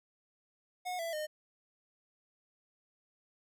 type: tone with pitch steps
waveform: square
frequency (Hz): 727 / 666.7 / 611.3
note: F#5 / E5 / D#5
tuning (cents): -31 / +19 / -31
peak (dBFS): -36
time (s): 0.85-1.27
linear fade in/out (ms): 20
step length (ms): 140
effects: none